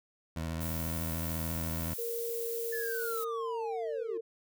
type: tone with vibrato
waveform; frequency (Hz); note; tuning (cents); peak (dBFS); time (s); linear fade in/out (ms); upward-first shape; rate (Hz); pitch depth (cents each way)
20% pulse; 81.5; E2; -19; -29; 0.36-1.94; 5; sine; 14; 39
type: noise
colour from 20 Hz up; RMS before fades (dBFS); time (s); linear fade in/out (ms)
violet; -40; 0.6-3.25; 20
type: tone with pitch glide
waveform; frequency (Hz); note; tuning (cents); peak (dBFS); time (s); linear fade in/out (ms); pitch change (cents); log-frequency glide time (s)
sine; 466.2 to 453.7; A#4 to A#4; 0 to -47; -34; 1.98-4.21; 10; -47; 2.17-3.87
type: linear sweep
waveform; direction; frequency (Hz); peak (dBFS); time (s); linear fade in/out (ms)
triangle; down; 1760 to 335.4; -35; 2.72-4.18; 10
effects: none